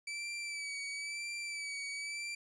sawtooth tone with vibrato, 2307 Hz, D7, 31 cents flat, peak -35 dBFS, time 0.07-2.35 s, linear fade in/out 5 ms, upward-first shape sine, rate 0.99 Hz, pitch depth 38 cents each way, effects resampled to 22050 Hz + 12-bit

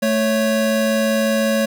square tone pair together, 220 / 554.4 Hz, A3 / C#5, 0 / 0 cents, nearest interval octave + major third, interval 1600 cents, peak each -19 dBFS, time 0.02-1.66 s, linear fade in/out 10 ms, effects none

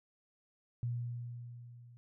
sine tone with level ramp, 120 Hz, B2, 49 cents flat, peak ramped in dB -32 to -54 dBFS, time 0.83-1.97 s, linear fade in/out 0 ms, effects none

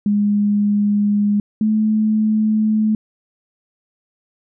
sine tone pair in turn, 205.8 / 215.9 Hz, G#3 / A3, -16 / -33 cents, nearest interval minor second, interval 83 cents, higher second, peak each -13 dBFS, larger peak neither, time 0.06-1.4 / 1.61-2.95 s, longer neither, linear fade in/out 2 ms, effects none

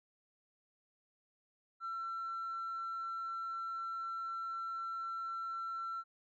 triangle tone with tanh clipping, 1348 Hz, E6, 38 cents sharp, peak -38 dBFS, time 1.8-6.04 s, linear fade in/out 50 ms, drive 5 dB, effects none

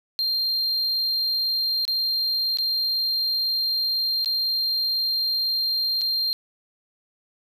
triangle tone with dropouts, 4186 Hz, C8, in tune, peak -20 dBFS, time 0.19-6.33 s, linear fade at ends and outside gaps 0 ms, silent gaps 1.852-1.879 / 2.572-2.586 / 4.246-4.259 / 6.011-6.016 s, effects none

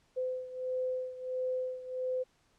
sine beating tone pair, 510 / 511.5 Hz, C5 / C5, -44 / -39 cents, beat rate 1.5 Hz, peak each -34 / -38 dBFS, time 0.16-2.24 s, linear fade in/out 20 ms, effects pink hiss -70 dBFS RMS until 2.58 s + low-pass 8000 Hz 12 dB/octave

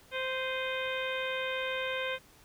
harmonic tone with a mistuned harmonic, 521 Hz, C5, 7 cents flat, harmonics 1 / 2 / 3 / 4 / 5 / 6 / 7, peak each -35 / -41 / -38 / -40 / -40 / -42 / -44 dBFS, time 0.11-2.19 s, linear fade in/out 50 ms, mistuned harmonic 5, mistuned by -75 cents, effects pink hiss -59 dBFS RMS until 2.44 s

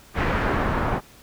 pink noise with low-pass filter sweep, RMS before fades -23 dBFS, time 0.14-1.01 s, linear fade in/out 50 ms, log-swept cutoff 1900 to 1200 Hz, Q 1.3, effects pink hiss -50 dBFS RMS until 1.22 s

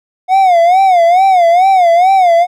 triangle tone with vibrato, 723 Hz, F#5, 40 cents flat, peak -3 dBFS, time 0.28-2.47 s, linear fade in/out 50 ms, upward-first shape sine, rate 2.3 Hz, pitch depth 130 cents each way, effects none

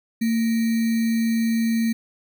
sine tone with sample-and-hold, 227.2 Hz, A#3, 44 cents flat, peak -18 dBFS, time 0.21-1.93 s, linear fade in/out 10 ms, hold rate 2100 Hz, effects none

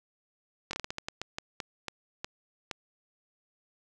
slowing click train, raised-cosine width 0.2 ms, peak -17 dBFS, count 14, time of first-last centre 0.71-2.712 s, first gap 22 ms, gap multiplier 1.29, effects none

